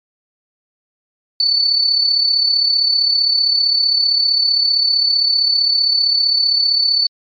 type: tone with amplitude modulation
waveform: sine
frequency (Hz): 4489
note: C#8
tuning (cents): +21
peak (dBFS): -9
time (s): 1.4-7.07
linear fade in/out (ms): 2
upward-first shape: sine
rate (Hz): 35.4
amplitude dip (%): 55
effects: MP3 48 kbps